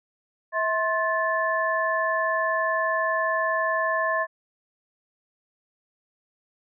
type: tone cluster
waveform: sine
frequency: 648 / 1060 / 1745 Hz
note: E5 / C6 / A6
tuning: -30 / +22 / -15 cents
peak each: -26 dBFS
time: 0.52-4.27 s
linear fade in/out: 50 ms
effects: none